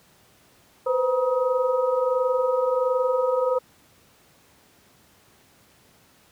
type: tone cluster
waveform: sine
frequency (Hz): 492.6 / 514 / 955 / 1262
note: B4 / C5 / A#5 / D#6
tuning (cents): -5 / -31 / +42 / +24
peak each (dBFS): -27 / -21 / -30 / -30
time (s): 0.86-3.59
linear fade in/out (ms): 10
effects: pink hiss -57 dBFS RMS until 6.31 s + high-pass 80 Hz 12 dB/octave